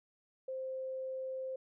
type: tone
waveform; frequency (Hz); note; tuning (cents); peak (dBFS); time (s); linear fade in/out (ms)
sine; 523.3; C5; 0; -37; 0.48-1.56; 5
effects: none